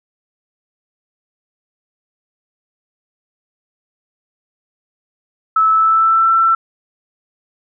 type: tone with pitch glide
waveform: sine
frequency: 1305 to 1339.4 Hz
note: E6 to E6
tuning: -18 to +27 cents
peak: -9 dBFS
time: 5.56-6.55 s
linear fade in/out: 5 ms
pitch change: +45 cents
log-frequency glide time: 5.7-6.3 s
effects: none